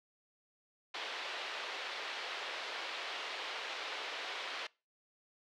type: band-pass noise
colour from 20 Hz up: white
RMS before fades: -42 dBFS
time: 0.94-4.67 s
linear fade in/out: 5 ms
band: 410 to 3800 Hz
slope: 24 dB/octave
effects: noise-tail reverb RT60 0.3 s tail -24 dB re dry